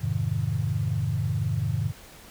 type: chord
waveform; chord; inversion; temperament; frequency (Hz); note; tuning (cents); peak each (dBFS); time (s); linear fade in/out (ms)
sine; F minor seventh; none; equal with one note detuned; 87.31 / 105.64 / 130.81 / 155.56; F2 / Ab2 / C3 / Eb3; 0 / +30 / 0 / 0; -33 / -27 / -29 / -30; 0-1.93; 50
effects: pink hiss -48 dBFS RMS until 2.3 s